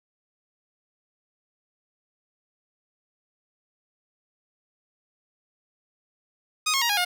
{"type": "tone with pitch steps", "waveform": "10% pulse", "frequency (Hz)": [1244.5, 1083.4, 943.2, 821.1, 714.8], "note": ["D#6", "C#6", "A#5", "G#5", "F5"], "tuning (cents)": [0, -40, 20, -20, 40], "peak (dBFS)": -13, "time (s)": [6.66, 7.05], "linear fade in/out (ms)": 10, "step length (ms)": 78, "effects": []}